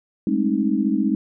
sine tone cluster, 201.3 / 216.3 / 268.1 / 312.9 Hz, G3 / A3 / C4 / D#4, +46 / -29 / +42 / +10 cents, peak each -23 dBFS, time 0.27-1.15 s, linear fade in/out 2 ms, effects none

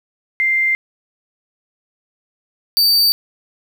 sine / 45% pulse tone pair in turn, 2093 / 4613 Hz, C7 / D8, 0 / -32 cents, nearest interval octave + major second, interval 1368 cents, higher second, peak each -13 / -10 dBFS, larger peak second, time 0.4-0.75 / 2.77-3.12 s, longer neither, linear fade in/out 0 ms, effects 8-bit

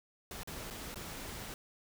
pink noise with dropouts, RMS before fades -44 dBFS, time 0.31-1.54 s, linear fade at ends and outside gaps 1 ms, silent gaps 0.433-0.474 / 0.702-0.708 / 0.944-0.958 s, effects none

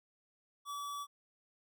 square tone, 1147 Hz, D6, 41 cents flat, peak -40 dBFS, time 0.65-1.07 s, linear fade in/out 50 ms, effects none

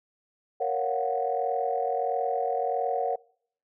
sine chord, Gb major seventh, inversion first, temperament equal, 466.2 / 554.4 / 698.5 / 740 Hz, Bb4 / Db5 / F5 / Gb5, 0 / 0 / 0 / 0 cents, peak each -30 / -31 / -32 / -28 dBFS, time 0.6-3.16 s, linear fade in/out 10 ms, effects noise-tail reverb RT60 0.6 s tail -24 dB re dry + tanh soft clip ceiling -14 dBFS

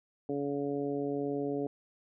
harmonic tone, 142 Hz, C#3, 42 cents sharp, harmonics 1 / 2 / 3 / 4 / 5, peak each -43 / -34 / -34 / -41 / -44 dBFS, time 0.29-1.67 s, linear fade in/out 2 ms, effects none

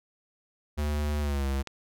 square tone with pitch glide, 74.2 to 68.04 Hz, D2 to C#2, +18 to -32 cents, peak -27 dBFS, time 0.77-1.63 s, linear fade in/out 20 ms, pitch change -150 cents, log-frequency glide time 1.2-1.46 s
click, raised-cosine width 0.2 ms, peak -21 dBFS, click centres 1.673 s
effects none

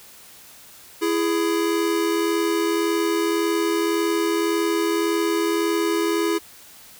square tone pair together, 333.5 / 415.3 Hz, E4 / G#4, +20 / 0 cents, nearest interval major third, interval 380 cents, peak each -22 / -24 dBFS, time 1.01-6.39 s, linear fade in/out 20 ms, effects white hiss -46 dBFS RMS until 6.99 s

